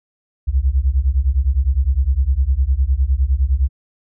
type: beating tone pair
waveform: sine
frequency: 61.74 / 71.54 Hz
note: B1 / D2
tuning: 0 / -45 cents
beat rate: 9.8 Hz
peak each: -16 dBFS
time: 0.47-3.69 s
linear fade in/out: 20 ms
effects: none